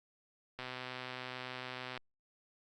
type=click train; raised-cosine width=0.3 ms; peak=-26 dBFS; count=177; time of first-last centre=0.59-1.976 s; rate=127 Hz; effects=Opus 48 kbps